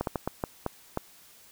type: slowing click train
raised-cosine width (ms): 1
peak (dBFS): -14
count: 7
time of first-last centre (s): 0.01-0.974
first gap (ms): 62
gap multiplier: 1.38
effects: white hiss -55 dBFS RMS until 1.51 s